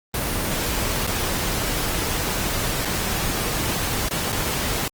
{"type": "noise with dropouts", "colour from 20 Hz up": "pink", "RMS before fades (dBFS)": -24, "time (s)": [0.14, 4.88], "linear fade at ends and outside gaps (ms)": 2, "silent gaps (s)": [[1.068, 1.074], [2.85, 2.854], [4.087, 4.109], [4.322, 4.326]], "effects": ["Opus 24 kbps"]}